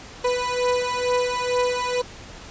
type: beating tone pair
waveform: 30% pulse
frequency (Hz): 493.9 / 496.1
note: B4 / B4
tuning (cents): 0 / +8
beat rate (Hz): 2.2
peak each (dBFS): -21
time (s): 0.24-2.02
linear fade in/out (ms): 10
effects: pink hiss -41 dBFS RMS until 2.5 s + resampled to 16000 Hz